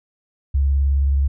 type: tone with vibrato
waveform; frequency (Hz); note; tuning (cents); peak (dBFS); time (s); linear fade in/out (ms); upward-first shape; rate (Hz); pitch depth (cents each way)
sine; 69.2; C#2; -2; -14; 0.54-1.28; 10; sine; 19; 48
effects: none

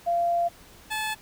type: tone pair in turn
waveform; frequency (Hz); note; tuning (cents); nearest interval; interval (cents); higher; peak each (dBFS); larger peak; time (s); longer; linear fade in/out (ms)
sine / 15% pulse; 689 / 865.2; F5 / A5; -24 / -29; major third; 395; second; -21; neither; 0.06-0.49 / 0.9-1.15; first; 20
effects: pink hiss -51 dBFS RMS until 1.21 s

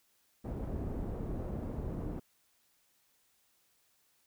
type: low-pass noise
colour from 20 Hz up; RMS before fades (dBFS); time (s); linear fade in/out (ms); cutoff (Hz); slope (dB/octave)
pink; -38; 0.44-2.2; 10; 460; 12
effects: white hiss -72 dBFS RMS until 4.26 s

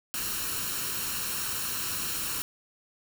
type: noise with comb filter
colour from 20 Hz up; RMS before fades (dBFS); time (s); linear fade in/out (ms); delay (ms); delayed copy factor
white; -32; 0.14-2.42; 0; 0.72; +0.6
effects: none

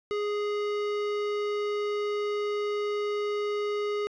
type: tone with hard clipping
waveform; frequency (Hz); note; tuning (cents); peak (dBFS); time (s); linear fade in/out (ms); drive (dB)
sine; 414.8; G#4; -2; -29; 0.11-4.07; 0; 16
effects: resampled to 22050 Hz

